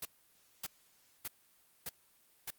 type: noise bursts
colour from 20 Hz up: white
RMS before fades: -40 dBFS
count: 5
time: 0.02-2.505 s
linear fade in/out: 5 ms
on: 33 ms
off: 580 ms
effects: white hiss -68 dBFS RMS until 2.58 s + Opus 32 kbps